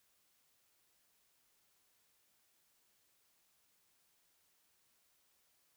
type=silence; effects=white hiss -75 dBFS RMS until 5.76 s